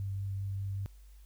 sine tone with vibrato, 98 Hz, G2, in tune, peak -33 dBFS, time 0-0.86 s, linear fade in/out 0 ms, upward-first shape triangle, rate 5.2 Hz, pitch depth 11 cents each way, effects added 50 Hz sine -51 dBFS peak until 1.25 s + white hiss -68 dBFS RMS until 1.25 s

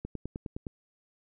click train, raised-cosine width 3 ms, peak -23 dBFS, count 7, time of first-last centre 0.05-0.668 s, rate 9.71 Hz, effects none

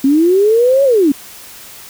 sine linear two-way sweep, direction up then down, 261.6 to 563 to 261.6 Hz, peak -7 dBFS, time 0.04-1.12 s, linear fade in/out 5 ms, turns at 0.84 s, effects white hiss -35 dBFS RMS until 1.89 s

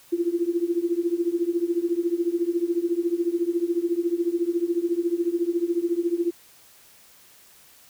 sine tone with tremolo, 343.5 Hz, F4, 29 cents flat, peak -17 dBFS, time 0.12-6.31 s, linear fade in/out 10 ms, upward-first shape triangle, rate 14 Hz, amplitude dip 95%, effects white hiss -53 dBFS RMS until 7.89 s

